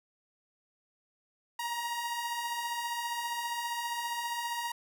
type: beating tone pair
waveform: sawtooth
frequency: 932.3 / 947.3 Hz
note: A#5 / A#5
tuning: 0 / +28 cents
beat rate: 15 Hz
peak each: -37 / -30 dBFS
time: 1.59-4.72 s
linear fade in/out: 5 ms
effects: none